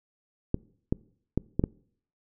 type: clicks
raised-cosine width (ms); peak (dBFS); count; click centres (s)
3; -11; 5; 0.544 / 0.925 / 1.376 / 1.595 / 1.639
effects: noise-tail reverb RT60 0.6 s tail -24 dB re dry